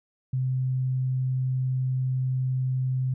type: tone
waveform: sine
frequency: 129.4 Hz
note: C3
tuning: 19 cents flat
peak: -23 dBFS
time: 0.33-3.14 s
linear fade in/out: 5 ms
effects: none